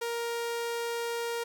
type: tone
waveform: sawtooth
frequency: 468.4 Hz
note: A#4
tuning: 8 cents sharp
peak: -27 dBFS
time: 0.01-1.44 s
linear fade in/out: 10 ms
effects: none